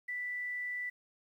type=tone; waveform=sine; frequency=1975.5 Hz; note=B6; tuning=in tune; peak=-35 dBFS; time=0.08-0.9 s; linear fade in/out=10 ms; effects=11-bit